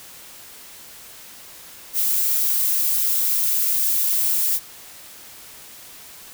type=noise; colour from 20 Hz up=violet; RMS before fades=-20 dBFS; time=1.93-4.6 s; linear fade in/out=50 ms; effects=white hiss -42 dBFS RMS until 6.33 s